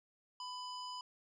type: tone with low-pass filter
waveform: square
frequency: 998 Hz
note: B5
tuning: 18 cents sharp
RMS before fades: -45 dBFS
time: 0.4-1.01 s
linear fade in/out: 2 ms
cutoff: 5400 Hz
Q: 3.3
effects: none